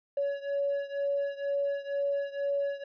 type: beating tone pair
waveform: triangle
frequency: 562 / 564.1 Hz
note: C#5 / C#5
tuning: +24 / +30 cents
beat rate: 2.1 Hz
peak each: -27 / -29 dBFS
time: 0.17-2.84 s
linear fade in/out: 5 ms
effects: tanh soft clip ceiling -24 dBFS + resampled to 11025 Hz